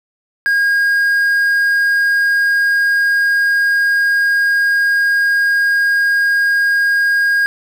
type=tone with quantisation; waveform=triangle; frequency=1628 Hz; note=G#6; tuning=35 cents flat; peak=-9 dBFS; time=0.46-7.46 s; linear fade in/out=0 ms; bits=6; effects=none